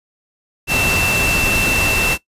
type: tone in noise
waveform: sine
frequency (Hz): 2679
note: E7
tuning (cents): +27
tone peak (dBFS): -16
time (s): 0.67-2.18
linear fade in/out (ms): 50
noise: pink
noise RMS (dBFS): -19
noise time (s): 0.67-2.18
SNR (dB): 0
effects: noise-tail reverb RT60 0.1 s tail -17 dB re dry + resampled to 32000 Hz